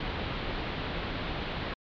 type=low-pass noise; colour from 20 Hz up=pink; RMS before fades=-34 dBFS; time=0-1.74 s; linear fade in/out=5 ms; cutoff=4100 Hz; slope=48 dB/octave; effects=MP3 96 kbps